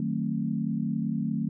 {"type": "chord", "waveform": "sine", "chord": "D# diminished seventh", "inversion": "none", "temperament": "just", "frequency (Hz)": [155.56, 186.68, 224, 268.8], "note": ["D#3", "F#3", "A3", "C4"], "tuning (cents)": [0, 16, 31, 47], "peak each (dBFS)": [-32, -32, -29, -35], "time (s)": [0, 1.49], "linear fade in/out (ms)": 2, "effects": []}